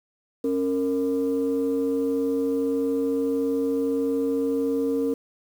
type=tone pair together; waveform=sine; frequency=274.4 / 460.8 Hz; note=C#4 / A#4; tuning=-17 / -20 cents; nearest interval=major sixth; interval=897 cents; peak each=-23 dBFS; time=0.44-5.14 s; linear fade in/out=5 ms; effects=tanh soft clip ceiling -16 dBFS + 8-bit